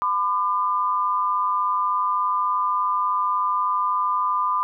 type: tone pair together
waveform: sine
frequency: 1008 / 1200.6 Hz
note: B5 / D6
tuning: +35 / +38 cents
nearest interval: minor third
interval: 303 cents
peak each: -22 dBFS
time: 0.02-4.63 s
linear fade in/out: 0 ms
effects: none